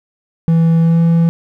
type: tone with pitch glide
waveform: triangle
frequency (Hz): 164.81 to 166.92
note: E3 to E3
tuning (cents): 0 to +22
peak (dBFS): -6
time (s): 0.48-1.29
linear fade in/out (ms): 0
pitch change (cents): +22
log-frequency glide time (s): 0.81-1
effects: 8-bit